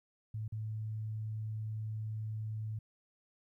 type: tone with dropouts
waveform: sine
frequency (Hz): 108.8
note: A2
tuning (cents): -19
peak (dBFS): -36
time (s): 0.34-2.79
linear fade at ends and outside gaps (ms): 5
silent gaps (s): 0.48-0.522
effects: 13-bit